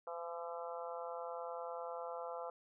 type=harmonic tone with a mistuned harmonic; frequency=170 Hz; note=F3; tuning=46 cents flat; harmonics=3 / 4 / 5 / 6 / 7 / 8; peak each=-45 / -47 / -49 / -51 / -52 / -53 dBFS; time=0.07-2.5 s; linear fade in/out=2 ms; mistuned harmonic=8; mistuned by=-25 cents; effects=none